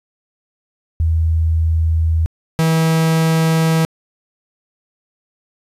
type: tone pair in turn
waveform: sine / 45% pulse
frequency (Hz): 81 / 161.61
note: E2 / E3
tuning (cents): -30 / -34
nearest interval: octave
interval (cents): 1196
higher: second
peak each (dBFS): -12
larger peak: neither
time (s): 1-2.26 / 2.59-3.85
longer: neither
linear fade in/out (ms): 0
effects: resampled to 32000 Hz + 9-bit